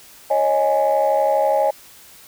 sine chord, C# suspended second, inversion none, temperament equal with one note detuned, 550.2 / 622.3 / 830.6 Hz, C#5 / D#5 / G#5, -13 / 0 / 0 cents, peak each -18 dBFS, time 0.3-1.71 s, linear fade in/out 10 ms, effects tanh soft clip ceiling -8 dBFS + white hiss -45 dBFS RMS until 2.27 s

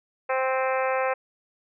harmonic tone with a mistuned harmonic, 261.7 Hz, C4, in tune, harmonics 2 / 3 / 4 / 5 / 6 / 7 / 8 / 9 / 10, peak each -25 / -29 / -31 / -33 / -35 / -36 / -37 / -38 / -39 dBFS, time 0.29-1.14 s, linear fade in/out 10 ms, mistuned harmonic 10, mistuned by -22 cents, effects none

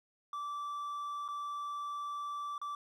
triangle tone with dropouts, 1164 Hz, D6, 16 cents flat, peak -35 dBFS, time 0.33-2.75 s, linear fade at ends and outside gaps 2 ms, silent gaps 1.28-1.286 / 2.58-2.615 s, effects none

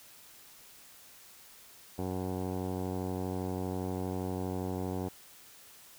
15% pulse tone with low-pass filter, 92.5 Hz, F#2, in tune, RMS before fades -35 dBFS, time 1.98-5.09 s, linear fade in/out 10 ms, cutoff 650 Hz, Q 4.5, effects white hiss -55 dBFS RMS until 5.98 s

